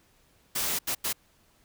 white noise bursts at uneven times, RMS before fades -29 dBFS, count 3, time 0.55-0.79 / 0.87-0.95 / 1.04-1.13 s, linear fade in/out 10 ms, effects pink hiss -64 dBFS RMS until 1.64 s

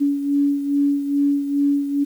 sine beating tone pair, 283.4 / 285.8 Hz, C#4 / D4, +38 / -47 cents, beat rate 2.4 Hz, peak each -17 / -24 dBFS, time 0-2.05 s, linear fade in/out 20 ms, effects 8-bit

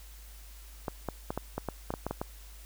clicks, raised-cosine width 1 ms, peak -18 dBFS, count 11, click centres 0.882 / 1.087 / 1.305 / 1.376 / 1.58 / 1.687 / 1.905 / 1.939 / 2.066 / 2.11 / 2.215 s, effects added 51 Hz sine -47 dBFS peak until 2.65 s + white hiss -55 dBFS RMS until 2.65 s

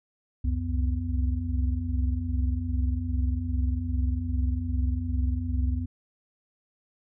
sine tone cluster, 65.1 / 67.6 / 87.6 / 249.9 Hz, C2 / C#2 / F2 / B3, -8 / -43 / +6 / +21 cents, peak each -28 / -30 / -29 / -34 dBFS, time 0.44-5.86 s, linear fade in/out 10 ms, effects none

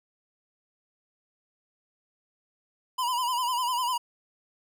square tone with vibrato, 987.8 Hz, B5, in tune, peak -26 dBFS, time 2.98-3.98 s, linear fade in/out 10 ms, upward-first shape sine, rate 10 Hz, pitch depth 79 cents each way, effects none

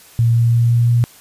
sine tone with pitch steps, 116.54 / 117.22 / 117.89 / 118.58 / 119.26 Hz, A#2 / A#2 / A#2 / A#2 / A#2, 0 / +10 / +20 / +30 / +40 cents, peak -10 dBFS, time 0.19-1.04 s, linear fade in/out 0 ms, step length 170 ms, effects white hiss -44 dBFS RMS until 1.2 s + resampled to 32000 Hz

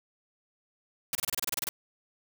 white noise bursts, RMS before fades -30 dBFS, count 12, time 1.13-1.69 s, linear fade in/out 2 ms, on 21 ms, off 28 ms, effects none

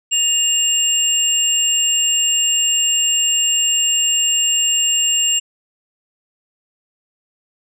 sine tone pair together, 2821 / 7475 Hz, F7 / A#8, +17 / +4 cents, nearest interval octave + perfect fourth, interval 1687 cents, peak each -15 dBFS, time 0.11-5.4 s, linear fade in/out 20 ms, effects tanh soft clip ceiling -9 dBFS

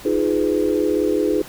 sine chord, F half-diminished seventh, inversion third, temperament equal with one note detuned, 311.1 / 349.2 / 415.3 / 500.2 Hz, Eb4 / F4 / Ab4 / Cb5, 0 / 0 / 0 / +22 cents, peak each -21 / -23 / -20 / -24 dBFS, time 0.05-1.42 s, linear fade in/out 5 ms, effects added 60 Hz sine -45 dBFS peak until 1.48 s + pink hiss -39 dBFS RMS until 1.48 s

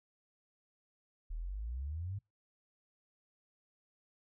sine exponential sweep, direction up, 37.33 to 103.83 Hz, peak -37 dBFS, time 1.3-2.19 s, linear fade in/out 10 ms, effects noise-tail reverb RT60 0.2 s tail -26 dB re dry

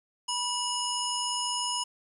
harmonic tone with a mistuned harmonic, 971 Hz, B5, 30 cents flat, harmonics 1 / 3 / 5 / 7 / 9 / 10, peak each -33 / -33 / -35 / -36 / -43 / -39 dBFS, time 0.28-1.84 s, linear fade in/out 10 ms, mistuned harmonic 5, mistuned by +120 cents, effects 10-bit

